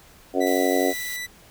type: harmonic tone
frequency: 92.1 Hz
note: F#2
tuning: 7 cents flat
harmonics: 3 / 4 / 5 / 6 / 7 / 8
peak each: -24 / -25 / -26 / -27 / -27 / -28 dBFS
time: 0.33-0.94 s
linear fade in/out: 50 ms
type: tone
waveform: sawtooth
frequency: 1975.5 Hz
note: B6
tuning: in tune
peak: -26 dBFS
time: 0.4-1.27 s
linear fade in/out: 20 ms
type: noise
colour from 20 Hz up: blue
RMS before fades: -36 dBFS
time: 0.46-1.17 s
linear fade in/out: 10 ms
effects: pink hiss -51 dBFS RMS until 1.5 s